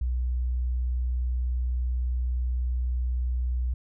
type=tone; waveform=sine; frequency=61.74 Hz; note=B1; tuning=in tune; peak=-24 dBFS; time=0.01-3.74 s; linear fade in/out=5 ms; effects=none